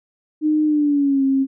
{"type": "tone with pitch glide", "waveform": "sine", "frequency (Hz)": [306, 269.5], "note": ["D#4", "C#4"], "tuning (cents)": [-29, -49], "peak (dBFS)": -14, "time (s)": [0.41, 1.47], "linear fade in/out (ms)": 50, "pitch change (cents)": -220, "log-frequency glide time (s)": [0.65, 1.24], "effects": []}